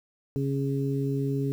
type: harmonic tone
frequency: 137.8 Hz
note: C#3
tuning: 10 cents flat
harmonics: 1 / 2 / 3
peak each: -27 / -30 / -32 dBFS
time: 0.36-1.52 s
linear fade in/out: 0 ms
effects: 9-bit